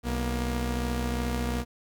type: tone pair together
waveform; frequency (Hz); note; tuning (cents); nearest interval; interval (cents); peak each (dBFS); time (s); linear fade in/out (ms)
sawtooth; 62.69 / 236.7; B1 / A#3; +27 / +27; octave + major seventh; 2300; -25 / -27; 0.03-1.65; 50
effects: none